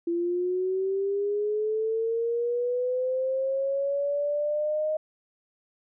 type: linear sweep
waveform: sine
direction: up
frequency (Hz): 338 to 622.3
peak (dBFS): -24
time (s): 0.07-4.97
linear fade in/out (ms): 5
effects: none